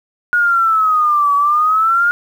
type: exponential two-way sweep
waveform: sine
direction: down then up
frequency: 1449 to 1134 to 1431 Hz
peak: -10 dBFS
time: 0.33-2.11 s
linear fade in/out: 0 ms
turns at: 1.35 s
effects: 7-bit